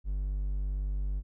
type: tone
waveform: triangle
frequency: 49 Hz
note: G1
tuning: in tune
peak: -27 dBFS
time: 0.04-1.23 s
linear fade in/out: 50 ms
effects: none